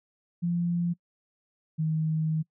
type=tone pair in turn; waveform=sine; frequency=172.7 / 157.67 Hz; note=F3 / D#3; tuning=-19 / +23 cents; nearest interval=major second; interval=158 cents; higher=first; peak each=-24 dBFS; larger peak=neither; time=0.42-0.94 / 1.78-2.43 s; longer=second; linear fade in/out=20 ms; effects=noise-tail reverb RT60 0.1 s tail -25 dB re dry